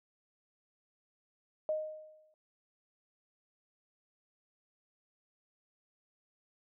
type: tone with exponential decay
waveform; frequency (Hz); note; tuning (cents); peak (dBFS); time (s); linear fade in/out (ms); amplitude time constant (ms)
sine; 620; D#5; -6; -28; 1.69-2.34; 1; 140
effects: none